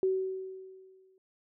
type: tone with exponential decay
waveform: sine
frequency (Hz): 378.2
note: F#4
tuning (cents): +38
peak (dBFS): -23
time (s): 0.03-1.18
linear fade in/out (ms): 1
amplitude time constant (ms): 250
effects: none